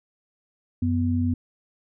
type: tone pair together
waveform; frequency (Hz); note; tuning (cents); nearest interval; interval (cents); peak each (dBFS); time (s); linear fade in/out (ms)
sine; 92.48 / 246.9; F#2 / B3; 0 / 0; octave + perfect fourth; 1700; -23; 0.82-1.34; 5
effects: none